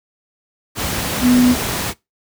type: tone in noise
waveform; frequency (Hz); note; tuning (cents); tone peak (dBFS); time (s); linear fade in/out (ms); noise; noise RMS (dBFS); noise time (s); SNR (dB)
sine; 247.9; B3; +7; -9; 1.21-1.56; 50; pink; -21; 0.75-1.94; +9
effects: noise-tail reverb RT60 0.2 s tail -22 dB re dry + high-pass 60 Hz 12 dB/octave